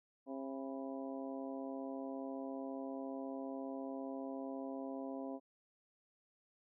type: harmonic tone with a mistuned harmonic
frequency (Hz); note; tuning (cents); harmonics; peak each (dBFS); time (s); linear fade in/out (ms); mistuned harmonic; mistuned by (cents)
134.6; C3; +49; 2 / 3 / 4 / 5 / 6 / 7; -43 / -51 / -48 / -49 / -56 / -55; 0.26-5.4; 50; 7; +76
effects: none